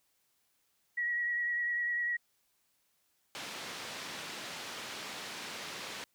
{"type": "tone with vibrato", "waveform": "sine", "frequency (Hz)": 1916, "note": "A#6", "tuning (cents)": 47, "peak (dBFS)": -30, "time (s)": [0.97, 2.17], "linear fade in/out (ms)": 10, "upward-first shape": "triangle", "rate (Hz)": 10, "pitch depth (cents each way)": 28}
{"type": "band-pass noise", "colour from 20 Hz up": "white", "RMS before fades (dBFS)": -43, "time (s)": [3.35, 6.04], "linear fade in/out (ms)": 0, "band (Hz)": [150, 4200], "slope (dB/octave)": 12}
{"effects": ["white hiss -75 dBFS RMS until 6.14 s"]}